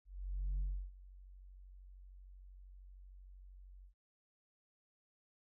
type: tone with ADSR envelope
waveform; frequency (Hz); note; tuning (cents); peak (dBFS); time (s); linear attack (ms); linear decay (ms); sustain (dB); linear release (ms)
sine; 46.48; F#1; +9; -31; 0.05-3.94; 540; 320; -22; 100
effects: tanh soft clip ceiling -33 dBFS